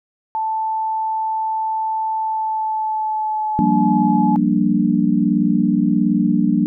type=tone with pitch glide; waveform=sine; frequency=880 to 851 Hz; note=A5 to G#5; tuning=0 to +42 cents; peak=-18 dBFS; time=0.35-4.36 s; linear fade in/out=0 ms; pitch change=-58 cents; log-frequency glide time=2.17-4.09 s
type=chord; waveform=sine; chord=G minor seventh; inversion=third; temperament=equal; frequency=174.61 / 196 / 233.1 / 293.7 Hz; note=F3 / G3 / Bb3 / D4; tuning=0 / 0 / 0 / 0 cents; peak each=-21 / -18 / -18 / -19 dBFS; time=3.59-6.66 s; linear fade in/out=0 ms
effects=none